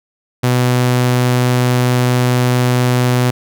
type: tone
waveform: sawtooth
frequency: 124.5 Hz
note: B2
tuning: 14 cents sharp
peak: -7 dBFS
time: 0.43-3.31 s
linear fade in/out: 10 ms
effects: none